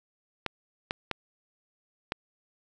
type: clicks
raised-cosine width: 0.3 ms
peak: -13 dBFS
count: 4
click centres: 0.463 / 0.909 / 1.113 / 2.121 s
effects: none